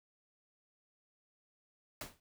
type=noise with exponential decay; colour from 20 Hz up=pink; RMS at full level=-39 dBFS; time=2.01-2.2 s; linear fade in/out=2 ms; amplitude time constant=40 ms; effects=none